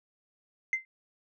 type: tone with exponential decay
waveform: sine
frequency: 2076 Hz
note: C7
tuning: 14 cents flat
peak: -20 dBFS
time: 0.73-0.85 s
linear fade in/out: 1 ms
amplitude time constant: 25 ms
effects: tanh soft clip ceiling -21 dBFS